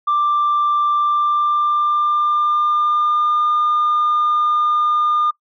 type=tone with pitch glide; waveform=sine; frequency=1180 to 1210.4 Hz; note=D6 to D#6; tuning=+8 to -48 cents; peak=-12 dBFS; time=0.07-5.31 s; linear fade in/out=10 ms; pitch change=+44 cents; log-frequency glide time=0.94-3.5 s; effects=noise-tail reverb RT60 0.1 s tail -22 dB re dry + tanh soft clip ceiling -11 dBFS